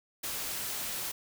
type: noise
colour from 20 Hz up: white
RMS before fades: -36 dBFS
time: 0.23-1.12 s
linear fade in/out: 10 ms
effects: none